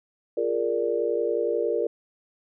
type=chord; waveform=sine; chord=Bb dominant seventh; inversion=second; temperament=equal; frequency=349.2 / 415.3 / 466.2 / 587.3 Hz; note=F4 / Ab4 / Bb4 / D5; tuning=0 / 0 / 0 / 0 cents; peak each=-30 / -29 / -25 / -30 dBFS; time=0.37-1.87 s; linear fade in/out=5 ms; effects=none